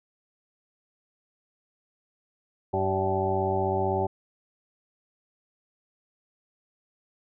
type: harmonic tone with a mistuned harmonic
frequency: 95.9 Hz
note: G2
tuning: 37 cents flat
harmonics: 1 / 2 / 3 / 4 / 6 / 7 / 8 / 9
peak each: -31 / -35 / -40 / -28 / -32 / -36 / -30 / -32 dBFS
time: 2.73-4.07 s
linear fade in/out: 10 ms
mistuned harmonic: 7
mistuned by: -37 cents
effects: none